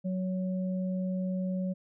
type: tone pair together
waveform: sine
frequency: 185 / 558.7 Hz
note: F#3 / C#5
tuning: 0 / +13 cents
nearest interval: octave + perfect fifth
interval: 1913 cents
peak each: -29 / -39 dBFS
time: 0.04-1.74 s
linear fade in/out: 20 ms
effects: none